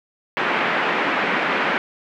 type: band-pass noise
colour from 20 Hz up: white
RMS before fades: -21 dBFS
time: 0.37-1.78 s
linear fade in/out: 0 ms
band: 190 to 2300 Hz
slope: 24 dB/octave
effects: none